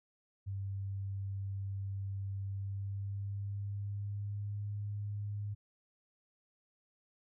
sine tone with pitch glide, 98.1 to 102.86 Hz, G2 to G#2, +2 to -16 cents, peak -36 dBFS, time 0.46-5.55 s, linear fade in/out 20 ms, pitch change +82 cents, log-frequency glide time 2.46-4.68 s, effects none

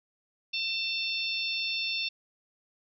harmonic tone with a mistuned harmonic, 894 Hz, A5, 27 cents sharp, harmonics 3 / 4 / 5 / 6, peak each -32 / -34 / -36 / -38 dBFS, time 0.53-2.09 s, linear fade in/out 10 ms, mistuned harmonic 5, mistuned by -28 cents, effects none

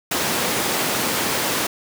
pink high-pass noise, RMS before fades -22 dBFS, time 0.11-1.67 s, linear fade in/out 5 ms, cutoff 220 Hz, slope 12 dB/octave, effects none

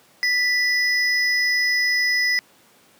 triangle tone pair together, 1975.5 / 5062 Hz, B6 / D#8, 0 / +29 cents, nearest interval octave + major third, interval 1629 cents, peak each -17 / -22 dBFS, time 0.23-2.39 s, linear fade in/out 0 ms, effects pink hiss -54 dBFS RMS until 2.99 s + high-pass 200 Hz 12 dB/octave

